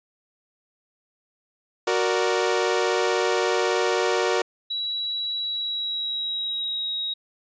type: chord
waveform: sawtooth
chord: Gb augmented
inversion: none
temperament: equal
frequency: 370 / 466.2 / 587.3 Hz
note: Gb4 / Bb4 / D5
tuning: 0 / 0 / 0 cents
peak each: -20 / -20 / -24 dBFS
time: 1.87-4.42 s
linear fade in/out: 5 ms
type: tone with pitch glide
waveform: sine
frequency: 3905 to 3798 Hz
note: B7 to A#7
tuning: -20 to +32 cents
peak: -25 dBFS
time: 4.7-7.14 s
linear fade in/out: 10 ms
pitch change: -48 cents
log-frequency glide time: 5.43-6.95 s
effects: resampled to 16000 Hz